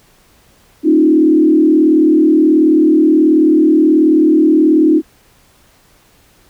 sine tone with frequency modulation, 311.1 Hz, D#4, in tune, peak -6 dBFS, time 0.83-5.02 s, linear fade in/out 50 ms, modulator 38.6 Hz, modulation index 0.99, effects pink hiss -50 dBFS RMS until 6.49 s

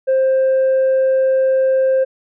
sine tone with tanh clipping, 527 Hz, C5, 12 cents sharp, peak -12 dBFS, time 0.07-2.05 s, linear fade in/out 20 ms, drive 1 dB, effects none

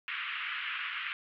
white band-pass noise, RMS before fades -37 dBFS, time 0.08-1.13 s, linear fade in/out 0 ms, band 1200 to 3000 Hz, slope 48 dB/octave, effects none

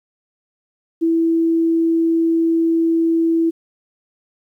sine tone, 329.6 Hz, E4, in tune, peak -13 dBFS, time 1.01-3.51 s, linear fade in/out 20 ms, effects 9-bit

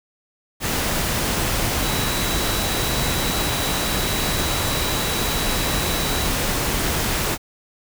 sine tone in noise, 3913 Hz, B7, 17 cents flat, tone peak -30 dBFS, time 1.8-6.3 s, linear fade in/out 50 ms, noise pink, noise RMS -22 dBFS, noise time 0.6-7.38 s, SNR -11 dB, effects none

